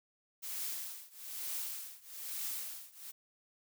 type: noise with tremolo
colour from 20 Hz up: blue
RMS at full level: -38 dBFS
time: 0.42-3.12 s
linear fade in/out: 20 ms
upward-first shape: triangle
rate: 1.1 Hz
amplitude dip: 95%
effects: none